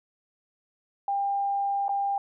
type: tone with dropouts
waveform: sine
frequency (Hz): 798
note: G5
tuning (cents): +31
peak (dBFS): -24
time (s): 1.08-2.18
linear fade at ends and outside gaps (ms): 2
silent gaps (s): 1.882-1.892
effects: none